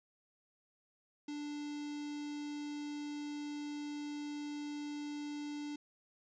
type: tone with notch filter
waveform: square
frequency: 293.7 Hz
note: D4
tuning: in tune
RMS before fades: -42 dBFS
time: 1.28-5.76 s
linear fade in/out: 5 ms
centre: 1200 Hz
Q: 0.9
effects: resampled to 16000 Hz + 12-bit

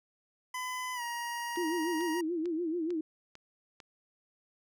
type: tone with pitch glide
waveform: 25% pulse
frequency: 1009 to 946.9 Hz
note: B5 to A#5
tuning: +37 to +27 cents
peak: -31 dBFS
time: 0.54-2.21 s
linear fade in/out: 5 ms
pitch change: -110 cents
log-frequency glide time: 0.94-1.02 s
type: click train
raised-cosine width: 0.2 ms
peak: -32 dBFS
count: 6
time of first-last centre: 1.56-3.802 s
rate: 2.23 Hz
type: tone with vibrato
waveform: sine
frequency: 333 Hz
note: E4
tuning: 18 cents sharp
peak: -30 dBFS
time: 1.57-3.01 s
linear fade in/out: 5 ms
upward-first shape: sine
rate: 6.9 Hz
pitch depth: 120 cents each way
effects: none

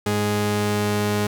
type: tone pair together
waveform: sawtooth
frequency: 103.83 / 207.7 Hz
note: G#2 / G#3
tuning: 0 / 0 cents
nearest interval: octave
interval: 1200 cents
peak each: -20 / -16 dBFS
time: 0.06-1.27 s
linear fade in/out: 5 ms
effects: 8-bit

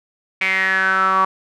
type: tone with band-pass filter sweep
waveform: sawtooth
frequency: 190 Hz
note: F#3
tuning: 46 cents sharp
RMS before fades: -17 dBFS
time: 0.41-1.25 s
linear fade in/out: 5 ms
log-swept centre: 2300 to 1100 Hz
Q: 8.8
effects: none

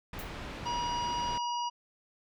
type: low-pass noise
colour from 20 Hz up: pink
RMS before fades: -41 dBFS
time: 0.13-1.38 s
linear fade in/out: 2 ms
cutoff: 3400 Hz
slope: 12 dB/octave
type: noise with exponential decay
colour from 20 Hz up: violet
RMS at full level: -40 dBFS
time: 0.19-0.32 s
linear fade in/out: 1 ms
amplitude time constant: 27 ms
type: harmonic tone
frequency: 960 Hz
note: B5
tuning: 49 cents flat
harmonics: 1 / 3 / 5 / 6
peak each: -31 / -41 / -45 / -47 dBFS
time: 0.65-1.7 s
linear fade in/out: 20 ms
effects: none

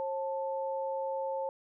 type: tone pair together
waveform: sine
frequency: 538 / 880 Hz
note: C5 / A5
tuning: +48 / 0 cents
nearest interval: major sixth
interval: 852 cents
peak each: -33 / -36 dBFS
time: 0-1.49 s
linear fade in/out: 0 ms
effects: none

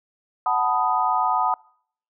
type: chord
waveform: sine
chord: B dominant seventh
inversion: second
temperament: equal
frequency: 740 / 880 / 987.8 / 1244.5 Hz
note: F#5 / A5 / B5 / D#6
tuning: 0 / 0 / 0 / 0 cents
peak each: -24 dBFS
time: 0.46-1.54 s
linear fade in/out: 2 ms
effects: noise-tail reverb RT60 0.6 s tail -25 dB re dry

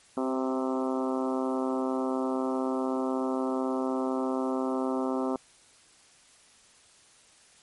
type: harmonic tone with a mistuned harmonic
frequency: 130.9 Hz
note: C3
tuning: 1 cent sharp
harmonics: 2 / 3 / 4 / 5 / 6 / 7 / 8 / 9 / 10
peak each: -29 / -33 / -35 / -37 / -39 / -40 / -41 / -42 / -43 dBFS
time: 0.17-5.36 s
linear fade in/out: 2 ms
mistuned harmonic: 3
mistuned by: -18 cents
effects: white hiss -58 dBFS RMS until 7.62 s + MP3 48 kbps

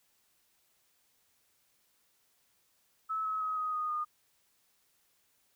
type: tone with pitch steps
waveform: sine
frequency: 1300 / 1284.3 / 1268.8 / 1253.5 / 1238.4 / 1223.5 Hz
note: E6 / E6 / D#6 / D#6 / D#6 / D#6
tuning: -24 / -46 / +33 / +12 / -9 / -29 cents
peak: -31 dBFS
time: 3.09-4.05 s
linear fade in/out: 20 ms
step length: 160 ms
effects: white hiss -72 dBFS RMS until 5.55 s

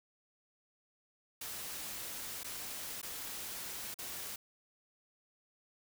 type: noise with dropouts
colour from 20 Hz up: white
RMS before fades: -43 dBFS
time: 1.41-4.36 s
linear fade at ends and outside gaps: 5 ms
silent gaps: 2.434-2.443 / 3.016-3.028 / 3.943-3.987 s
effects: none

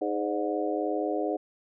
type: harmonic tone with a mistuned harmonic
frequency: 103.83 Hz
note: G#2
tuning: in tune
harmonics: 3 / 4 / 5 / 6 / 7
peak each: -31 / -32 / -33 / -34 / -34 dBFS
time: 0.01-1.37 s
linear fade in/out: 10 ms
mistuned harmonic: 6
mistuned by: -60 cents
effects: none

